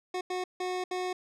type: tone bursts at uneven times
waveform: 25% pulse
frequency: 365.6 Hz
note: F#4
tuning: 21 cents flat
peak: -27 dBFS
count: 4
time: 0.14-0.21 / 0.3-0.44 / 0.6-0.84 / 0.91-1.13 s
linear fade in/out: 5 ms
effects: low-pass 7000 Hz 12 dB/octave